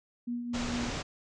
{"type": "tone with tremolo", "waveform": "sine", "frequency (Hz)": 240.3, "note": "B3", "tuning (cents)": -47, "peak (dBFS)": -30, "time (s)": [0.27, 0.9], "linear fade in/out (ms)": 10, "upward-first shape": "triangle", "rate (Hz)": 4.4, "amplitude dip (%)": 50}
{"type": "low-pass noise", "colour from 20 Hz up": "pink", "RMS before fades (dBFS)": -36, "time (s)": [0.53, 1.03], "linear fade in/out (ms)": 20, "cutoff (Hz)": 7200, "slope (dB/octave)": 48}
{"effects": []}